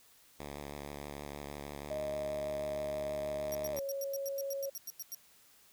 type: tone with vibrato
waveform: 5% pulse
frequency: 72.1 Hz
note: D2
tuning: 31 cents flat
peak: -31 dBFS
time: 0.39-3.8 s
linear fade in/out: 10 ms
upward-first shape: triangle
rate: 6.3 Hz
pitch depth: 39 cents each way
type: tone with pitch glide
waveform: sine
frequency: 619 to 551.5 Hz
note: D#5 to C#5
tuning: -9 to -9 cents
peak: -35 dBFS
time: 1.9-4.7 s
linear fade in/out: 10 ms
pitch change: -200 cents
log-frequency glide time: 3.72-3.77 s
type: tone bursts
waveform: 15% pulse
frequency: 5670 Hz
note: F8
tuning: 25 cents sharp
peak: -34 dBFS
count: 14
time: 3.52-5.147 s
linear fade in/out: 0 ms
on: 28 ms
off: 95 ms
effects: white hiss -63 dBFS RMS until 5.72 s